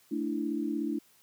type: chord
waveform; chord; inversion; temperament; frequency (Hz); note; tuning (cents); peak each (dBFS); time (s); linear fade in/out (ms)
sine; A suspended fourth; none; just; 220 / 293.3 / 330; A3 / D4 / E4; 0 / -2 / +2; -35 / -32 / -34; 0.11-0.99; 10
effects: white hiss -63 dBFS RMS until 1.22 s + high-pass 80 Hz 12 dB/octave